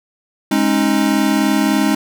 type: chord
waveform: square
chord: Ab suspended fourth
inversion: none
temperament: equal with one note detuned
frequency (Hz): 207.7 / 271.3 / 311.1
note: Ab3 / Db4 / Eb4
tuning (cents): 0 / -37 / 0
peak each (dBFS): -18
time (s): 0.51-1.95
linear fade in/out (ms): 5
effects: none